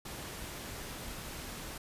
pink noise, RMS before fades -43 dBFS, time 0.05-1.78 s, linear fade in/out 5 ms, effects resampled to 32000 Hz

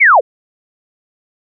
sine linear sweep, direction down, 2349 to 415.3 Hz, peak -4 dBFS, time 0-0.21 s, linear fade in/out 20 ms, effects none

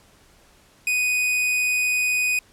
45% pulse tone, 2489 Hz, D#7, in tune, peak -19 dBFS, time 0.87-2.39 s, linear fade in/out 2 ms, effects pink hiss -55 dBFS RMS until 2.52 s + low-pass 12000 Hz 12 dB/octave

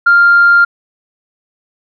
sine tone, 1396.9 Hz, F6, in tune, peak -3 dBFS, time 0.06-0.65 s, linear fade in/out 10 ms, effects tanh soft clip ceiling 0 dBFS

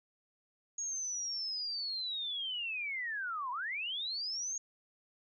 sine linear two-way sweep, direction down then up, 6645 to 954 to 6645 Hz, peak -35 dBFS, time 0.78-4.58 s, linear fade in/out 5 ms, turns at 3.51 s, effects none

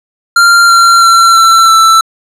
square tone with pitch steps, 1388 / 1372.9 / 1357.9 / 1343 / 1328.4 Hz, F6 / F6 / F6 / E6 / E6, -11 / -30 / -49 / +32 / +13 cents, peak -3 dBFS, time 0.36-2.01 s, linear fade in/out 5 ms, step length 330 ms, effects low-pass 10000 Hz 12 dB/octave

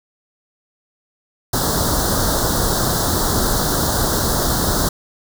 pink band-stop noise, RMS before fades -18 dBFS, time 1.53-4.89 s, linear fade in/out 5 ms, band 1600 to 3700 Hz, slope 48 dB/octave, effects none

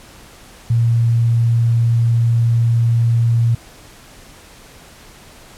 sine tone, 116.54 Hz, A#2, in tune, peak -11 dBFS, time 0.7-3.55 s, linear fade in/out 5 ms, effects pink hiss -42 dBFS RMS until 5.57 s + low-pass 12000 Hz 12 dB/octave

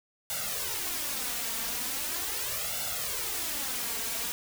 white noise with flanger, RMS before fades -33 dBFS, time 0.3-4.32 s, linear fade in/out 0 ms, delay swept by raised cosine 1.4 to 4.4 ms, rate 0.4 Hz, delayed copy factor +0.75, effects none

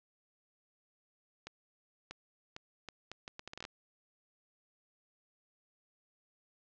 accelerating click train, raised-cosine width 0.2 ms, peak -26 dBFS, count 14, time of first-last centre 1.47-3.651 s, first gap 640 ms, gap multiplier 0.71, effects low-pass 6000 Hz 12 dB/octave

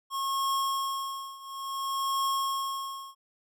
square tone with tremolo, 1087 Hz, C#6, 34 cents flat, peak -26 dBFS, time 0.1-3.15 s, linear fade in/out 50 ms, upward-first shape triangle, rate 0.58 Hz, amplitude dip 90%, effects none

